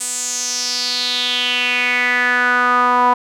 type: tone with band-pass filter sweep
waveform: sawtooth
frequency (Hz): 246.9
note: B3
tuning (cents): 0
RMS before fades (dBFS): -17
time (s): 0-3.14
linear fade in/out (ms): 10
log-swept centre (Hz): 8400 to 960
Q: 5.1
effects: none